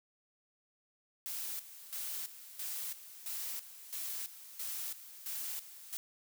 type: noise with tremolo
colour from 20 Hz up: blue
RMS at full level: -40 dBFS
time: 1.26-5.97 s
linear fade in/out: 0 ms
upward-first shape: square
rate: 1.5 Hz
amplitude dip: 75%
effects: none